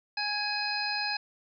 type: harmonic tone with a mistuned harmonic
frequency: 830.6 Hz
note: G#5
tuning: in tune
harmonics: 1 / 2 / 3 / 5 / 6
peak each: -35 / -35 / -35 / -35 / -35 dBFS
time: 0.17-1.17 s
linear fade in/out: 5 ms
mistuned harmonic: 3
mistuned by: +25 cents
effects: none